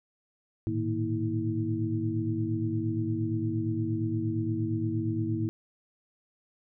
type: tone cluster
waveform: sine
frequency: 108.1 / 116.7 / 154.1 / 232.3 / 324 Hz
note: A2 / A#2 / D#3 / A#3 / E4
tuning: -30 / +2 / -16 / -6 / -30 cents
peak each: -31 / -35 / -39 / -35 / -31 dBFS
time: 0.67-5.49 s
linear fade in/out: 0 ms
effects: none